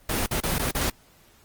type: noise with dropouts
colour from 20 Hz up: pink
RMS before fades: -25 dBFS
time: 0.09-0.9 s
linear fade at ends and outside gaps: 5 ms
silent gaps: 0.264-0.31 / 0.404-0.434 / 0.584-0.593 / 0.712-0.748 s
effects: pink hiss -57 dBFS RMS until 1.44 s + Opus 24 kbps